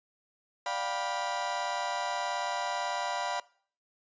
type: chord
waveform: 35% pulse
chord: G dominant seventh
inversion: second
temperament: just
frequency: 588 / 705.6 / 784 / 980 Hz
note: D5 / F5 / G5 / B5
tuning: +2 / +18 / 0 / -14 cents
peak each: -37 / -34 / -37 / -33 dBFS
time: 0.66-3.4 s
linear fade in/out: 2 ms
effects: noise-tail reverb RT60 0.5 s tail -21 dB re dry + resampled to 16000 Hz